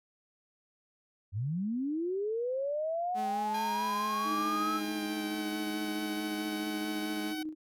sine linear sweep, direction up, 89.4 to 1318.5 Hz, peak -30 dBFS, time 1.32-4.81 s, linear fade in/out 50 ms
sawtooth tone with vibrato, 211.9 Hz, G#3, 35 cents sharp, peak -34 dBFS, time 3.14-7.35 s, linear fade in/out 50 ms, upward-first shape sine, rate 4.6 Hz, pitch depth 22 cents each way
10% pulse tone with pitch glide, 814 to 755.1 Hz, G#5 to F#5, -35 to +35 cents, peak -31 dBFS, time 3.54-7.43 s, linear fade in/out 5 ms, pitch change -130 cents, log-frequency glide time 4.74-5.51 s
sine tone with tremolo, 311.1 Hz, D#4, in tune, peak -33 dBFS, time 4.24-7.55 s, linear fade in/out 50 ms, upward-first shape square, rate 14 Hz, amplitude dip 35%
effects none

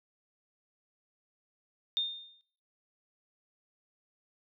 sine tone with exponential decay, 3640 Hz, A#7, 42 cents flat, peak -25 dBFS, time 1.97-2.41 s, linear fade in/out 0 ms, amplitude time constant 94 ms, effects noise-tail reverb RT60 0.8 s tail -24 dB re dry

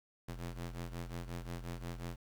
sawtooth ring-modulated tone, 86.4 Hz, F2, 18 cents flat, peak -34 dBFS, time 0.28-2.16 s, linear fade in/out 10 ms, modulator 40.4 Hz, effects 10-bit

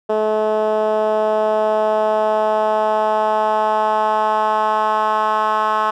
10% pulse tone with band-pass filter sweep, 215.4 Hz, A3, 37 cents flat, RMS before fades -17 dBFS, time 0.09-5.91 s, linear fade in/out 10 ms, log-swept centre 520 to 1100 Hz, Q 2.4, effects none

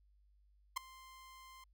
sawtooth tone with ADSR envelope, 1046.5 Hz, C6, in tune, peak -28 dBFS, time 0.76-1.64 s, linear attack 13 ms, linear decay 4 ms, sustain -23 dB, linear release 3 ms, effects added 50 Hz sine -66 dBFS peak until 1.73 s

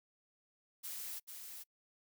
blue noise with echo, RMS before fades -44 dBFS, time 0.83-1.2 s, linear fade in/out 20 ms, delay 440 ms, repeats 1, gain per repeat -5 dB, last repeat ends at 1.64 s, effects noise-tail reverb RT60 0.1 s tail -26 dB re dry

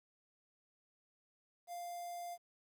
square tone with notch filter, 698.5 Hz, F5, in tune, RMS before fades -45 dBFS, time 1.67-2.38 s, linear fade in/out 50 ms, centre 2700 Hz, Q 0.64, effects 12-bit

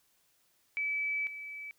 sine tone pair in turn, 2300 / 2300 Hz, D7 / D7, -37 / -37 cents, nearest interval unison, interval 0 cents, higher neither, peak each -30 / -40 dBFS, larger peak first, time 0.77-1.27 / 1.27-1.71 s, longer first, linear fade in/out 0 ms, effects white hiss -71 dBFS RMS until 1.78 s

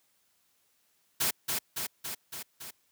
white noise with echo, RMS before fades -28 dBFS, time 1.2-1.31 s, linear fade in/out 10 ms, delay 280 ms, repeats 5, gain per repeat -3 dB, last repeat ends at 2.71 s, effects white hiss -71 dBFS RMS until 2.91 s + high-pass 60 Hz 12 dB/octave

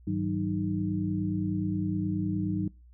sine tone cluster, 100.6 / 158.1 / 187.7 / 307.9 Hz, G2 / D#3 / F#3 / D#4, +45 / +28 / +25 / -18 cents, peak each -33 / -36 / -30 / -32 dBFS, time 0.07-2.68 s, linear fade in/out 5 ms, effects noise-tail reverb RT60 0.3 s tail -26 dB re dry + added 60 Hz sine -51 dBFS peak until 2.93 s

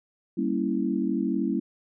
sine chord, G diminished seventh, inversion none, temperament equal, 196 / 233.1 / 277.2 / 329.6 Hz, G3 / Bb3 / Db4 / Fb4, 0 / 0 / 0 / 0 cents, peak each -29 dBFS, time 0.37-1.6 s, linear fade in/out 10 ms, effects none

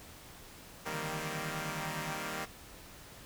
5% pulse chord, C minor seventh, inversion first, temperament equal with one note detuned, 155.56 / 195.43 / 233.1 / 261.6 Hz, Eb3 / G3 / Bb3 / C4, 0 / -5 / 0 / 0 cents, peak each -30 / -30 / -30 / -36 dBFS, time 0.85-2.46 s, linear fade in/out 20 ms
sine tone with tremolo, 155.56 Hz, D#3, in tune, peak -37 dBFS, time 0.93-2.14 s, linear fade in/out 10 ms, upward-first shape sine, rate 9.7 Hz, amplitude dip 90%
effects pink hiss -52 dBFS RMS until 3.25 s

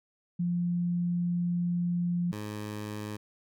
sine / 15% pulse tone pair in turn, 174.61 / 105.46 Hz, F3 / G#2, 0 / +27 cents, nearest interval major sixth, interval 873 cents, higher first, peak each -26 / -29 dBFS, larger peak first, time 0.39-2.32 / 2.32-3.17 s, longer first, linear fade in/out 10 ms, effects none

